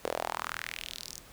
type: tone with high-pass filter sweep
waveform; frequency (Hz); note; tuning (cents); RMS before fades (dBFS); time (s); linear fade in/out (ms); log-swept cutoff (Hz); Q
sawtooth; 40.79; E1; -17; -38; 0.04-1.2; 0; 460 to 6600; 3
effects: pink hiss -53 dBFS RMS until 1.32 s